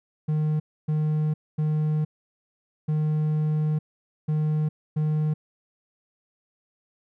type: tone bursts at uneven times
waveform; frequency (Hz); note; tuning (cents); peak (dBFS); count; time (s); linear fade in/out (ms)
triangle; 153.4; D#3; -24; -19; 6; 0.28-0.6 / 0.88-1.34 / 1.58-2.05 / 2.88-3.79 / 4.28-4.69 / 4.96-5.34; 10
effects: none